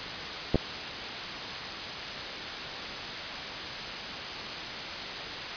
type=clicks; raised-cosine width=2 ms; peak=-10 / -10 dBFS; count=2; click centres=0.545 / 0.557 s; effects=white hiss -35 dBFS RMS until 5.56 s + resampled to 11025 Hz